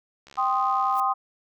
click train, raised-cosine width 0.2 ms, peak -30 dBFS, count 52, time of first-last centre 0.27-0.998 s, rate 70.1 Hz
sine chord, C minor, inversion second, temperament equal, 784 / 1046.5 / 1244.5 Hz, G5 / C6 / Eb6, 0 / 0 / 0 cents, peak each -25 dBFS, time 0.37-1.14 s, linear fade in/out 20 ms
blue noise with exponential growth, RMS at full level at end -38 dBFS, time 0.88-1 s, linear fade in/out 2 ms, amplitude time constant 24 ms
effects none

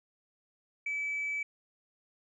sine tone, 2300 Hz, D7, 37 cents flat, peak -30 dBFS, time 0.86-1.43 s, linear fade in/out 5 ms, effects tanh soft clip ceiling -28 dBFS

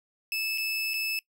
30% pulse tone with dropouts, 2616 Hz, E7, 14 cents flat, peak -25 dBFS, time 0.32-1.19 s, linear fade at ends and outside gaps 1 ms, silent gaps 0.577-0.581 / 0.936-0.94 s, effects noise-tail reverb RT60 0.1 s tail -21 dB re dry

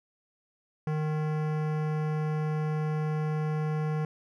sine tone with hard clipping, 153.9 Hz, D#3, 19 cents flat, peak -29 dBFS, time 0.87-4.05 s, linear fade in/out 2 ms, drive 18 dB, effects none

